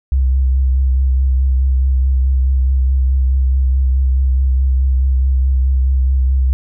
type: tone with vibrato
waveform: sine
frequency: 65.41 Hz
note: C2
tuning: in tune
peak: -10 dBFS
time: 0.12-6.53 s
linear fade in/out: 0 ms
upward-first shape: triangle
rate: 4.7 Hz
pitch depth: 36 cents each way
effects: none